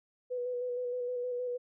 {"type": "tone with vibrato", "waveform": "sine", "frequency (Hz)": 493.7, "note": "B4", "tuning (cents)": -1, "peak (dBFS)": -32, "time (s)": [0.3, 1.58], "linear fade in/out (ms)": 20, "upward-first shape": "square", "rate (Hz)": 6.4, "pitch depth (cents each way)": 20, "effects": []}